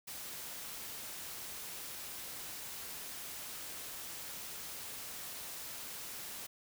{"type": "noise", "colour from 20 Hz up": "white", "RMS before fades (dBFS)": -45, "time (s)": [0.07, 6.47], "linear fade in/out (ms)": 10, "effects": []}